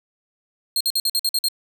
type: tone bursts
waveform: sawtooth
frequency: 4223 Hz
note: C8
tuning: 15 cents sharp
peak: -15 dBFS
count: 8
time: 0.76-1.485 s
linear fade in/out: 2 ms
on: 46 ms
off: 51 ms
effects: none